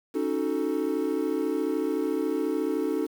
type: chord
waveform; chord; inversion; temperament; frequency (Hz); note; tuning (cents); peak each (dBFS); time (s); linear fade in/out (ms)
triangle; D# half-diminished seventh; third; equal; 277.2 / 311.1 / 370 / 440; C#4 / D#4 / F#4 / A4; 0 / 0 / 0 / 0; -29 / -27 / -30 / -28; 0.14-3.07; 20
effects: 8-bit